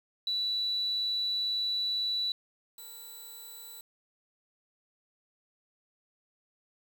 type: tone pair in turn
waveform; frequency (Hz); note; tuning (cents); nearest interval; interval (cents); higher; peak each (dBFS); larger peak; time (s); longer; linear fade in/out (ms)
sine / 5% pulse; 3951 / 3967; B7 / B7; 0 / +7; unison; 7; second; -28 / -37; first; 0.27-2.32 / 2.78-3.81; first; 2
effects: 9-bit